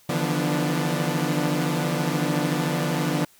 sawtooth tone cluster, 146.8 / 160.8 / 173.9 / 246.4 / 294.7 Hz, D3 / E3 / F3 / B3 / D4, 0 / -43 / -7 / -4 / +6 cents, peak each -24 / -25 / -24 / -26 / -25 dBFS, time 0.09-3.25 s, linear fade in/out 5 ms, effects white hiss -56 dBFS RMS until 3.39 s

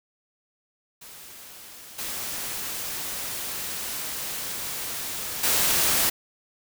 white noise with level steps, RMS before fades -44 / -32 / -22 dBFS, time 1.01-6.1 s, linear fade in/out 10 ms, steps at 1.98 / 5.43 s, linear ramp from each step 10 ms, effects none

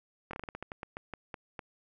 slowing click train, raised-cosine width 0.5 ms, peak -24 dBFS, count 14, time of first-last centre 0.31-1.592 s, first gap 23 ms, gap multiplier 1.22, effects none

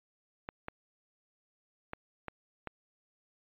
clicks, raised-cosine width 0.5 ms, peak -23 dBFS, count 5, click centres 0.489 / 0.684 / 1.934 / 2.283 / 2.673 s, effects resampled to 8000 Hz

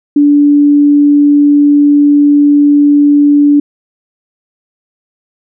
sine tone, 290 Hz, D4, 22 cents flat, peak -3 dBFS, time 0.16-3.6 s, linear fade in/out 5 ms, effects none

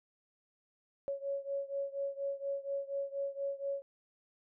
sine beating tone pair, 554.4 / 558.6 Hz, C#5 / C#5, 0 / +13 cents, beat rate 4.2 Hz, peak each -37 / -39 dBFS, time 1.08-3.82 s, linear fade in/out 0 ms, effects none

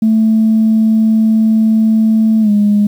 sine tone with pitch glide, 220.3 to 206.7 Hz, A3 to G#3, +2 to -8 cents, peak -6 dBFS, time 0.02-2.87 s, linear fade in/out 5 ms, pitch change -110 cents, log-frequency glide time 2.41-2.5 s, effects tanh soft clip ceiling -3 dBFS + 7-bit

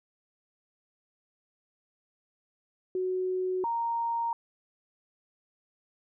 sine tone pair in turn, 370 / 929.8 Hz, F#4 / A#5, 0 / -5 cents, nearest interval octave + major third, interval 1595 cents, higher second, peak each -27 dBFS, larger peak neither, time 2.95-3.64 / 3.64-4.33 s, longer neither, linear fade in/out 2 ms, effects none

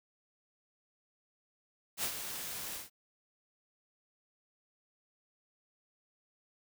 white noise with ADSR envelope, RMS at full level -33 dBFS, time 1.97-2.9 s, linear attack 63 ms, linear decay 79 ms, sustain -8 dB, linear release 150 ms, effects none

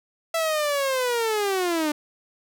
sawtooth linear sweep, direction down, 665 to 293.7 Hz, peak -18 dBFS, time 0.34-1.92 s, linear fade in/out 5 ms, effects none

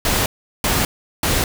pink noise bursts, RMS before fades -18 dBFS, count 3, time 0.05-1.44 s, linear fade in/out 2 ms, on 210 ms, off 380 ms, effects none

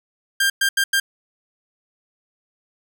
sawtooth tone bursts at uneven times, 1594 Hz, G6, 28 cents sharp, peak -12 dBFS, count 4, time 0.4-0.5 / 0.61-0.69 / 0.77-0.84 / 0.93-1 s, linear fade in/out 5 ms, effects none

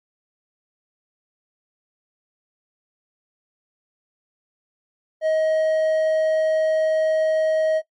triangle tone, 631 Hz, D#5, 24 cents sharp, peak -15 dBFS, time 5.21-7.82 s, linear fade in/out 50 ms, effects noise-tail reverb RT60 0.1 s tail -17 dB re dry + MP3 48 kbps

